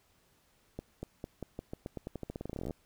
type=accelerating click train; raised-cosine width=2 ms; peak=-25 dBFS; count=26; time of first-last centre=0.79-2.708 s; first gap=240 ms; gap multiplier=0.88; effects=pink hiss -69 dBFS RMS until 2.85 s